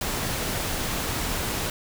pink noise, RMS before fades -28 dBFS, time 0.01-1.7 s, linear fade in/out 2 ms, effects none

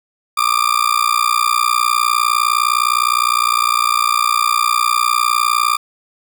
40% pulse tone with amplitude modulation, 1194 Hz, D6, 28 cents sharp, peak -8 dBFS, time 0.37-5.77 s, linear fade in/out 10 ms, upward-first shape sine, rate 59.7 Hz, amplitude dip 100%, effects 7-bit

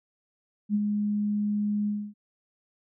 sine tone with ADSR envelope, 207.7 Hz, G#3, in tune, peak -20 dBFS, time 0.69-2.14 s, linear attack 55 ms, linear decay 40 ms, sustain -4 dB, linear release 270 ms, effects none

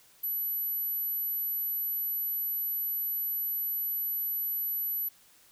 sine tone, 11840 Hz, F#9, in tune, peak -29 dBFS, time 0.23-5.09 s, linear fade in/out 10 ms, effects white hiss -60 dBFS RMS until 5.51 s

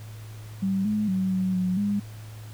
sine tone with pitch steps, 192.9 / 211.8 / 188.2 / 186.8 / 183.4 / 203.7 Hz, G3 / G#3 / F#3 / F#3 / F#3 / G#3, -28 / +34 / +30 / +17 / -15 / -33 cents, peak -22 dBFS, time 0.62-2 s, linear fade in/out 10 ms, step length 230 ms, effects added 108 Hz sine -38 dBFS peak until 2.53 s + pink hiss -50 dBFS RMS until 2.53 s

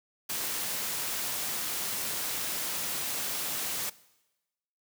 white noise, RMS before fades -33 dBFS, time 0.29-3.9 s, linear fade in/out 10 ms, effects noise-tail reverb RT60 1.0 s tail -20 dB re dry + high-pass 100 Hz 12 dB/octave

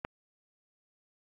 click, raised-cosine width 0.5 ms, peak -18 dBFS, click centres 0.049 s, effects AAC 48 kbps

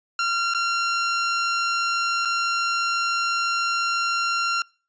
sawtooth tone with dropouts, 1377 Hz, F6, 25 cents flat, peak -17 dBFS, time 0.19-4.62 s, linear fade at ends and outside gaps 2 ms, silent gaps 0.538-0.547 / 2.251-2.255 s, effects noise-tail reverb RT60 0.4 s tail -26 dB re dry + resampled to 16000 Hz

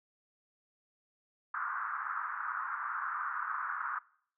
pink band-pass noise, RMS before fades -37 dBFS, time 1.54-3.99 s, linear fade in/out 5 ms, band 1100 to 1500 Hz, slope 48 dB/octave, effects noise-tail reverb RT60 0.6 s tail -23 dB re dry

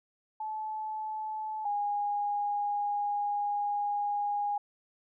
sine tone pair in turn, 865 / 820.7 Hz, A5 / G#5, -30 / -21 cents, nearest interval minor second, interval 91 cents, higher first, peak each -33 / -28 dBFS, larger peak second, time 0.4-1.65 / 1.65-4.58 s, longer second, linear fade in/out 5 ms, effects none

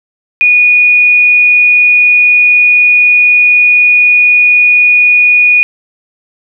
sine tone, 2459 Hz, D#7, 21 cents flat, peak -3 dBFS, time 0.41-5.63 s, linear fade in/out 0 ms, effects none

